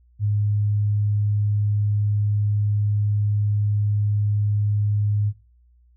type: tone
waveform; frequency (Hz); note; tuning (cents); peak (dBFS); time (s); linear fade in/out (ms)
sine; 103.83; G#2; 0; -18; 0.19-5.33; 50
effects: noise-tail reverb RT60 0.3 s tail -23 dB re dry + added 60 Hz sine -53 dBFS peak until 5.96 s